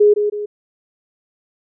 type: tone with echo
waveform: sine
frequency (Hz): 416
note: G#4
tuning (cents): +3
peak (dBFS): -7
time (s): 0-0.14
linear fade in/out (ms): 10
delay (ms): 160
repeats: 2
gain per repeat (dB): -7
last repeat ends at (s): 0.46
effects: none